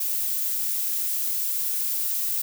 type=noise; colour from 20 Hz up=violet; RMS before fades=-26 dBFS; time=0-2.42 s; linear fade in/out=5 ms; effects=none